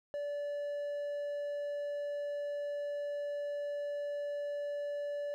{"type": "tone", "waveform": "triangle", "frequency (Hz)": 579, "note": "D5", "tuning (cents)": -25, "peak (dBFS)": -33, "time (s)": [0.14, 5.34], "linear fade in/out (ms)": 0, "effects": []}